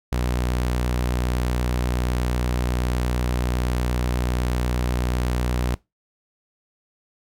sawtooth tone with vibrato, 61.3 Hz, B1, 12 cents flat, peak -17 dBFS, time 0.12-5.75 s, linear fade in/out 5 ms, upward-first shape square, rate 8.2 Hz, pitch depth 9 cents each way, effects noise-tail reverb RT60 0.2 s tail -21 dB re dry

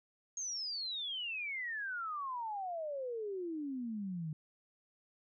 sine exponential sweep, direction down, 6580 to 150.3 Hz, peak -37 dBFS, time 0.37-4.33 s, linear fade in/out 2 ms, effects none

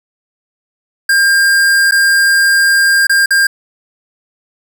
square tone with dropouts, 1603 Hz, G6, 38 cents sharp, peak -8 dBFS, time 1.09-3.47 s, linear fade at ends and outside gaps 5 ms, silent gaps 1.911-1.92 / 3.07-3.095 / 3.26-3.306 s, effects none

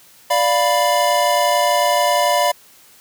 square chord, B diminished, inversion first, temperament equal, 587.3 / 698.5 / 987.8 Hz, D5 / F5 / B5, 0 / 0 / 0 cents, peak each -19 dBFS, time 0.3-2.52 s, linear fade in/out 10 ms, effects white hiss -48 dBFS RMS until 3 s + high-pass 60 Hz 12 dB/octave

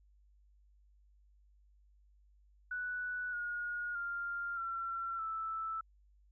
sine tone with pitch steps, 1480 / 1437.9 / 1396.9 / 1357.2 / 1318.5 Hz, F#6 / F#6 / F6 / F6 / E6, 0 / -50 / 0 / -50 / 0 cents, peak -36 dBFS, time 2.71-5.81 s, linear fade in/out 5 ms, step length 620 ms, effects added 50 Hz sine -63 dBFS peak until 6.31 s

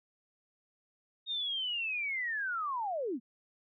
sine linear sweep, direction down, 3729 to 204.6 Hz, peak -32 dBFS, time 1.26-3.2 s, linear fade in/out 50 ms, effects none

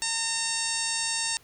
harmonic tone with a mistuned harmonic, 910 Hz, A#5, 42 cents flat, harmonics 1 / 2 / 3 / 4 / 5 / 6 / 7 / 8 / 9 / 10, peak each -38 / -36 / -36 / -36 / -35 / -34 / -37 / -36 / -33 / -38 dBFS, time 0.02-1.37 s, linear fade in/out 0 ms, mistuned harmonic 4, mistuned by +30 cents, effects pink hiss -57 dBFS RMS until 1.43 s

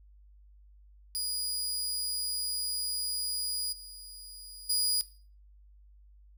20% pulse tone with level steps, 4900 Hz, D#8, 27 cents flat, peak -25 / -39 / -20 dBFS, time 1.15-5.01 s, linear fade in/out 0 ms, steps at 3.72 / 4.69 s, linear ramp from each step 10 ms, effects noise-tail reverb RT60 0.4 s tail -17 dB re dry + added 50 Hz sine -54 dBFS peak until 6.37 s

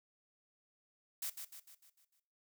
blue noise with echo, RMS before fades -40 dBFS, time 1.22-1.3 s, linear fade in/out 5 ms, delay 150 ms, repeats 6, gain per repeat -6 dB, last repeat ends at 2.2 s, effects noise-tail reverb RT60 0.5 s tail -17 dB re dry

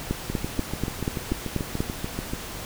two click trains, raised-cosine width 3 ms, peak -15 / -11 dBFS, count 15 / 8, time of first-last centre 0.3-2.335 / 0.11-1.805 s, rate 6.88 / 4.13 Hz, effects pink hiss -36 dBFS RMS until 2.65 s

